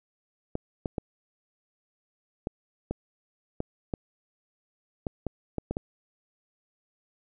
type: clicks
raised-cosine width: 2 ms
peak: -16 dBFS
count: 12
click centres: 0.554 / 0.858 / 0.982 / 2.471 / 2.91 / 3.604 / 3.938 / 5.068 / 5.267 / 5.583 / 5.71 / 5.769 s
effects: none